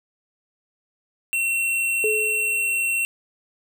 square tone, 2719 Hz, F7, 47 cents flat, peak -21 dBFS, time 1.33-3.05 s, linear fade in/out 0 ms
sine tone with exponential decay, 430.3 Hz, A4, 39 cents flat, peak -19 dBFS, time 2.04-2.96 s, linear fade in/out 1 ms, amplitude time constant 200 ms
effects none

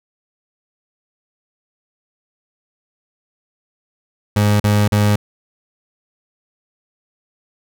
30% pulse tone bursts, 103.9 Hz, G#2, 1 cent sharp, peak -9 dBFS, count 3, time 4.36-5.16 s, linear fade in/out 5 ms, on 240 ms, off 40 ms, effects none

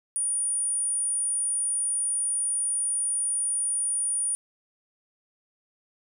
sine tone, 9480 Hz, D9, 15 cents sharp, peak -24 dBFS, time 0.16-4.35 s, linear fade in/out 0 ms, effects none

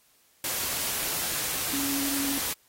sine tone in noise, 278.5 Hz, C#4, 8 cents sharp, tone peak -30 dBFS, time 1.73-2.38 s, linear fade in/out 2 ms, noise white, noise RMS -30 dBFS, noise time 0.44-2.53 s, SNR -3 dB, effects white hiss -63 dBFS RMS until 2.68 s + AAC 48 kbps

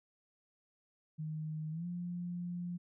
sine tone with pitch glide, 155.56 to 175.62 Hz, D#3 to F3, 0 to +10 cents, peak -37 dBFS, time 1.18-2.78 s, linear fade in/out 20 ms, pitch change +210 cents, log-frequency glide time 1.71-1.86 s, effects none

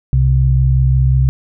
sine tone pair together, 65.18 / 130.81 Hz, C2 / C3, -6 / 0 cents, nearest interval octave, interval 1206 cents, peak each -12 / -11 dBFS, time 0.13-1.29 s, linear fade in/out 0 ms, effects none

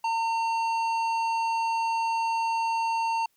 sine tone with tanh clipping, 910 Hz, A#5, 42 cents flat, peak -26 dBFS, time 0.04-3.26 s, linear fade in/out 5 ms, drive 12 dB, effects white hiss -70 dBFS RMS until 3.36 s

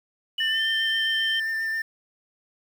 sine tone with pitch glide, 2960 to 3123 Hz, F#7 to G7, 0 to -7 cents, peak -24 dBFS, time 0.38-1.4 s, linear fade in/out 5 ms, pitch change +93 cents, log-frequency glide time 0.48-0.63 s
triangle tone with vibrato, 1791 Hz, A6, 30 cents sharp, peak -23 dBFS, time 0.4-1.82 s, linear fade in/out 5 ms, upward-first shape sine, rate 7.5 Hz, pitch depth 13 cents each way
effects 8-bit

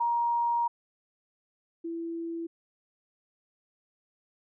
sine tone pair in turn, 943 / 333.4 Hz, A#5 / E4, +20 / +20 cents, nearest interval octave + tritone, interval 1800 cents, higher first, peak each -24 / -32 dBFS, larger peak first, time 0-0.68 / 1.84-2.47 s, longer first, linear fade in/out 10 ms, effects none

